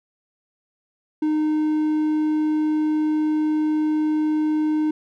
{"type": "tone", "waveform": "triangle", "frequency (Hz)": 307.3, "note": "D#4", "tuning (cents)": -21, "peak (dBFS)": -16, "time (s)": [1.22, 4.91], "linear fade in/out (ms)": 5, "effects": []}